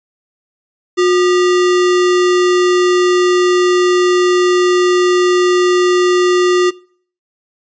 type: tone with sample-and-hold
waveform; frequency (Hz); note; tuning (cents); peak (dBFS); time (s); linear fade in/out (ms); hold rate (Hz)
sine; 360; F#4; -47; -8; 0.97-6.71; 20; 1575
effects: noise-tail reverb RT60 0.5 s tail -22 dB re dry + resampled to 16000 Hz